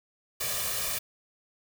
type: noise with comb filter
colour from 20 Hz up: white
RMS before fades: -31 dBFS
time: 0.4-0.99 s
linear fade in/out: 10 ms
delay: 1.7 ms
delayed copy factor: +0.75
effects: none